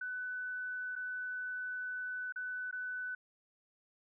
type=tone with dropouts; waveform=sine; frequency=1498 Hz; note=F#6; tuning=21 cents sharp; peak=-37 dBFS; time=0.01-3.15 s; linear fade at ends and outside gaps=5 ms; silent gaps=0.955-0.961 / 2.324-2.359 / 2.712-2.726 s; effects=none